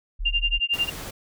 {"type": "tone", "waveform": "sine", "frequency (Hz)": 38.21, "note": "D#1", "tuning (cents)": -31, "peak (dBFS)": -25, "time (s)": [0.19, 0.6], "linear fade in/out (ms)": 20}
{"type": "tone with tremolo", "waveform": "sine", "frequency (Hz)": 2794, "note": "F7", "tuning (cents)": 0, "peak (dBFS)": -18, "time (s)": [0.25, 0.9], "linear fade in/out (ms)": 10, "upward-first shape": "sine", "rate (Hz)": 11, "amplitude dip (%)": 100}
{"type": "noise", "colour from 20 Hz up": "pink", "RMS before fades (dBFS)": -36, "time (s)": [0.73, 1.11], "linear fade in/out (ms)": 10}
{"effects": []}